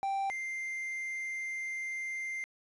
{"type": "tone pair in turn", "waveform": "triangle", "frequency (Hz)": [784, 2093], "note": ["G5", "C7"], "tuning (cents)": [0, 0], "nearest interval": "octave + perfect fourth", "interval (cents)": 1700, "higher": "second", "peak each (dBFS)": [-28, -33], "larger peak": "first", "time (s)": [[0.03, 0.3], [0.3, 2.44]], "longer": "second", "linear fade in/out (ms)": 0, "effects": ["resampled to 24000 Hz", "10-bit"]}